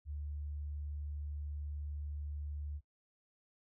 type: tone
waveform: sine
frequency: 73.42 Hz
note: D2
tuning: in tune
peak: -39 dBFS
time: 0.05-2.81 s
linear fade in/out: 50 ms
effects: noise-tail reverb RT60 0.1 s tail -20 dB re dry